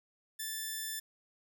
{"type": "tone", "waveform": "5% pulse", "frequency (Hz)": 1760, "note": "A6", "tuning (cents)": 0, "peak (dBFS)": -26, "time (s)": [0.39, 1], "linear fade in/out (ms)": 10, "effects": []}